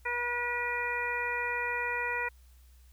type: harmonic tone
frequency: 483.3 Hz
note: B4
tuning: 38 cents flat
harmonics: 1 / 2 / 3 / 4 / 5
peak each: -39 / -36 / -37 / -34 / -36 dBFS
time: 0.05-2.29 s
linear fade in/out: 10 ms
effects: added 62 Hz sine -54 dBFS peak until 2.92 s + white hiss -67 dBFS RMS until 2.92 s